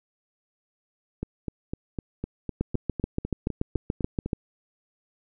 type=two click trains; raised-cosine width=3 ms; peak=-12 / -17 dBFS; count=13 / 13; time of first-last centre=2.61-4.332 / 1.23-4.26 s; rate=6.97 / 3.96 Hz; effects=none